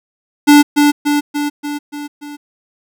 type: tone with echo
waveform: square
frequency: 292.2 Hz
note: D4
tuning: 9 cents flat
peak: -4 dBFS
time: 0.47-0.63 s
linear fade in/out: 20 ms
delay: 290 ms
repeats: 6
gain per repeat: -4 dB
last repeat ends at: 2.37 s
effects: none